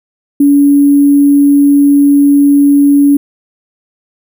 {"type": "tone with sample-and-hold", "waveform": "sine", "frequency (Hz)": 284.2, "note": "C#4", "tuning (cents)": 43, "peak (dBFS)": -3, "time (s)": [0.4, 3.17], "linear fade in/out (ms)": 5, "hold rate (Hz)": 11025, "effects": []}